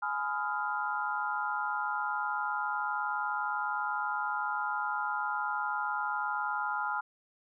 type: chord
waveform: sine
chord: F half-diminished seventh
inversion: first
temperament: just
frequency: 838.1 / 1005.8 / 1257.2 / 1396.9 Hz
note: Ab5 / Cb6 / Eb6 / F6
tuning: +16 / +31 / +18 / 0 cents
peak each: -35 / -37 / -38 / -34 dBFS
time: 0.02-7.01 s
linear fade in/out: 10 ms
effects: none